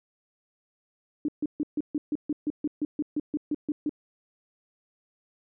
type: tone bursts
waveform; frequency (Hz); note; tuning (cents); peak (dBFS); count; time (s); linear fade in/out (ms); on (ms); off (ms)
sine; 297.9; D4; +25; -24; 16; 1.25-3.894; 2; 34; 140
effects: none